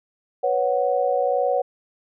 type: chord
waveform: sine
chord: B suspended second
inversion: none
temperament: just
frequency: 493.9 / 555.6 / 740.8 Hz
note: B4 / C#5 / F#5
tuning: 0 / +4 / +2 cents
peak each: -23 / -22 / -23 dBFS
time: 0.43-1.62 s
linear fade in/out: 10 ms
effects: none